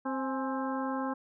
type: harmonic tone with a mistuned harmonic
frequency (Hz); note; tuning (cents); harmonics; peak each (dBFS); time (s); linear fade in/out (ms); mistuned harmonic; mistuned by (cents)
263.7; C4; +14; 1 / 2 / 3 / 4 / 5 / 6; -33 / -38 / -38 / -38 / -43 / -45; 0.05-1.14; 10; 3; +83
effects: none